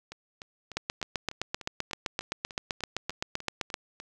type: two click trains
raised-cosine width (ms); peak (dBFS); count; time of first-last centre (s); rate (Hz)
0.2; -24 / -12; 14 / 24; 0.12-4.001 / 0.77-3.742; 3.35 / 7.74
effects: none